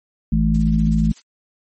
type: harmonic tone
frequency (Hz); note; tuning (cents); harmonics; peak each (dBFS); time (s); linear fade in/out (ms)
54.3; A1; -22; 1 / 3 / 4; -18 / -18 / -18; 0.32-1.12; 5
type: noise with tremolo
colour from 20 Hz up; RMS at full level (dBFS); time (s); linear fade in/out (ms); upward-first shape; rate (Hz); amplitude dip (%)
blue; -38; 0.54-1.22; 5; sine; 16; 75
effects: MP3 32 kbps